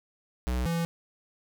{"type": "tone pair in turn", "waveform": "square", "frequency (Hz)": [62.1, 167.91], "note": ["B1", "E3"], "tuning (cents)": [10, 32], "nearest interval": "octave + perfect fourth", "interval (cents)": 1722, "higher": "second", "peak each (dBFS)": -27, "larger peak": "neither", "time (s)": [[0.47, 0.66], [0.66, 0.85]], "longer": "neither", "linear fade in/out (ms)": 0, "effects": []}